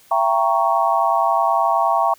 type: chord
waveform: sine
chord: E diminished seventh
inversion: none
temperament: equal with one note detuned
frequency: 673.1 / 784 / 932.3 / 1108.7 Hz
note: E5 / G5 / Bb5 / Db6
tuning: +36 / 0 / 0 / 0 cents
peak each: -20 dBFS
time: 0.11-2.14 s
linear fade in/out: 5 ms
effects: white hiss -51 dBFS RMS until 2.18 s